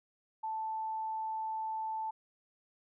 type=tone; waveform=sine; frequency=880 Hz; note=A5; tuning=in tune; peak=-34 dBFS; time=0.43-2.11 s; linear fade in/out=10 ms; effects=none